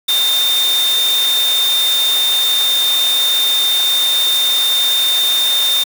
sine tone in noise, 3627 Hz, A#7, 48 cents flat, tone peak -12 dBFS, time 0.08-5.84 s, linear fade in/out 10 ms, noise white, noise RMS -21 dBFS, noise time 0.08-5.84 s, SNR +6 dB, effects high-pass 400 Hz 12 dB/octave

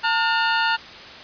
sawtooth tone pair together, 900 / 1428.7 Hz, A5 / F6, +39 / +39 cents, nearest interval minor sixth, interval 800 cents, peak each -17 dBFS, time 0.03-0.77 s, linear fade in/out 20 ms, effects white hiss -39 dBFS RMS until 1.23 s + resampled to 11025 Hz

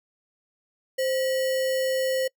sine tone with sample-and-hold, 523.3 Hz, C5, in tune, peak -22 dBFS, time 0.98-2.28 s, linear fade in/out 10 ms, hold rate 2450 Hz, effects noise-tail reverb RT60 0.1 s tail -26 dB re dry

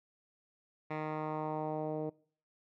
10% pulse tone with low-pass filter sweep, 154.6 Hz, D#3, 11 cents flat, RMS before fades -37 dBFS, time 0.9-2.1 s, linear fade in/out 10 ms, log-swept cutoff 1900 to 500 Hz, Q 1.8, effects noise-tail reverb RT60 0.5 s tail -23 dB re dry

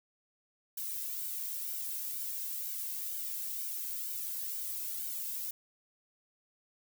violet noise with flanger, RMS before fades -38 dBFS, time 0.77-5.51 s, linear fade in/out 5 ms, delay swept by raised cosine 1.3 to 1.92 ms, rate 2.1 Hz, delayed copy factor +0.7, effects none

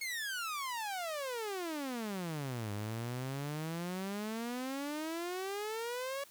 sawtooth exponential two-way sweep, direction down then up, 2206 to 101 to 566 Hz, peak -33 dBFS, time 0.01-6.24 s, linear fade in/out 5 ms, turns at 2.72 s, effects white hiss -59 dBFS RMS until 6.3 s

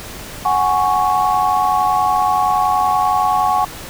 sine chord, F# suspended second, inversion none, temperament equal, 740 / 830.6 / 1108.7 Hz, F#5 / G#5 / C#6, 0 / 0 / 0 cents, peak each -17 dBFS, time 0.45-3.65 s, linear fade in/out 5 ms, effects pink hiss -32 dBFS RMS until 3.89 s

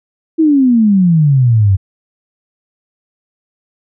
sine exponential sweep, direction down, 329.6 to 92.7 Hz, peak -6 dBFS, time 0.38-1.77 s, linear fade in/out 20 ms, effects none

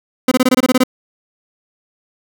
30% pulse tone bursts, 255.4 Hz, C4, 42 cents flat, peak -6 dBFS, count 10, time 0.28-0.837 s, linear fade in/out 5 ms, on 35 ms, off 23 ms, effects none

